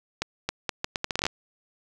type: accelerating click train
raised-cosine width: 0.2 ms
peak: -9 dBFS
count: 13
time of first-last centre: 0.22-1.266 s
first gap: 270 ms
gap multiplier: 0.75
effects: none